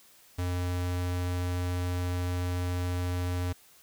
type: tone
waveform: square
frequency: 89.3 Hz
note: F2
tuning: 39 cents sharp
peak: -29 dBFS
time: 0.38-3.53 s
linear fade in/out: 10 ms
effects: white hiss -58 dBFS RMS until 3.82 s